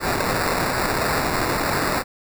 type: noise with sample-and-hold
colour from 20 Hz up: white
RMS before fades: -22 dBFS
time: 0-2.04 s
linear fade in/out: 50 ms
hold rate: 3150 Hz
effects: none